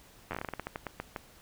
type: slowing click train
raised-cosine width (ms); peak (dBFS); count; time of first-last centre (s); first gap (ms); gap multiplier
0.5; -20; 16; 0.31-1.162; 10; 1.22
effects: pink hiss -57 dBFS RMS until 1.41 s